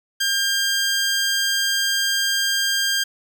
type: tone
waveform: 15% pulse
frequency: 1600 Hz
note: G6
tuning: 35 cents sharp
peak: -12 dBFS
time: 0.2-3.04 s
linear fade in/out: 10 ms
effects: none